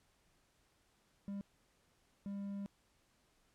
triangle tone bursts at uneven times, 199.6 Hz, G3, 32 cents sharp, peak -38 dBFS, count 2, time 1.28-1.41 / 2.26-2.66 s, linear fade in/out 0 ms, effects pink hiss -74 dBFS RMS until 3.54 s + low-pass 11000 Hz 12 dB/octave

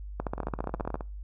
two click trains, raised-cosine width 1 ms, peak -22 / -16 dBFS, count 13 / 12, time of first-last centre 0.38-1.008 / 0.2-0.943 s, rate 19.1 / 14.8 Hz, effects noise-tail reverb RT60 0.3 s tail -23 dB re dry + added 50 Hz sine -37 dBFS peak until 1.23 s

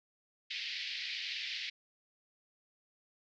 pink band-pass noise, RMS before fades -40 dBFS, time 0.5-1.7 s, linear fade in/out 10 ms, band 2000 to 4900 Hz, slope 48 dB/octave, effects none

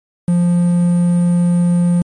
triangle tone with quantisation, 174.61 Hz, F3, in tune, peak -8 dBFS, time 0.28-2.02 s, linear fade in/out 2 ms, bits 6, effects MP3 48 kbps

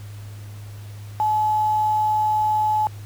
sine tone with quantisation, 856 Hz, A5, 48 cents flat, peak -17 dBFS, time 1.2-2.87 s, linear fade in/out 0 ms, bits 7, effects added 103 Hz sine -34 dBFS peak until 3.05 s + pink hiss -48 dBFS RMS until 3.05 s

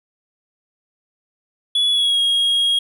triangle tone with pitch glide, 3401 to 3279 Hz, G#7 to G#7, +40 to -23 cents, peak -13 dBFS, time 1.75-2.79 s, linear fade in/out 5 ms, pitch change -63 cents, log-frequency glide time 1.91-2.2 s, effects none

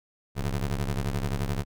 25% pulse ring-modulated tone, 69.3 Hz, C#2, in tune, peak -20 dBFS, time 0.35-1.65 s, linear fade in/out 50 ms, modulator 40.4 Hz, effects none

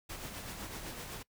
pink noise with tremolo, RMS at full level -42 dBFS, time 0.09-1.23 s, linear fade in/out 10 ms, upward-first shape sine, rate 7.9 Hz, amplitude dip 40%, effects noise-tail reverb RT60 0.1 s tail -22 dB re dry

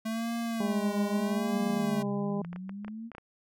square tone with vibrato, 220 Hz, A3, in tune, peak -31 dBFS, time 0.05-2.03 s, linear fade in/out 10 ms, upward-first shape sine, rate 0.78 Hz, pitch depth 97 cents each way
harmonic tone, 202.2 Hz, G#3, 46 cents flat, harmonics 1 / 2 / 3 / 4 / 5, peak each -30 / -36 / -40 / -42 / -44 dBFS, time 0.6-2.42 s, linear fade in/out 5 ms
sine linear two-way sweep, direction down then up, 234.4 to 133.1 to 234.4 Hz, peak -37 dBFS, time 1.15-3.11 s, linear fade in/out 50 ms, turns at 2.09 s
clicks, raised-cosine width 0.5 ms, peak -29 dBFS, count 9, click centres 2.448 / 2.53 / 2.561 / 2.694 / 2.847 / 2.881 / 3.117 / 3.15 / 3.182 s
effects none

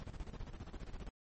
brown noise with tremolo, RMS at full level -44 dBFS, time 0-1.09 s, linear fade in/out 0 ms, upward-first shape square, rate 15 Hz, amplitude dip 70%, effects MP3 32 kbps

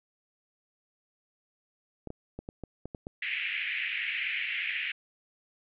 clicks, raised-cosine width 2 ms, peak -25 dBFS, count 8, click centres 2.073 / 2.104 / 2.39 / 2.489 / 2.637 / 2.856 / 2.948 / 3.069 s
pink band-pass noise, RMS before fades -33 dBFS, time 3.22-4.92 s, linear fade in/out 5 ms, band 1900 to 2800 Hz, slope 48 dB/octave
effects none

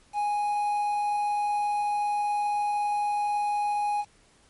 triangle tone with quantisation, 828 Hz, G#5, 5 cents flat, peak -22 dBFS, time 0.13-4.05 s, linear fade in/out 50 ms, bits 8, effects pink hiss -60 dBFS RMS until 4.49 s + MP3 48 kbps

